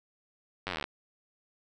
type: slowing click train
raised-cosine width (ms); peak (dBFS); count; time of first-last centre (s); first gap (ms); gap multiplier
0.3; -17; 15; 0.67-0.841; 10; 1.03
effects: none